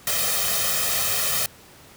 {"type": "noise with comb filter", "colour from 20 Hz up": "white", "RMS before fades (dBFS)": -23, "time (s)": [0.07, 1.46], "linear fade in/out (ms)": 2, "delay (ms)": 1.6, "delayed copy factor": 0.95, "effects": ["pink hiss -48 dBFS RMS until 1.96 s", "high-pass 60 Hz 12 dB/octave"]}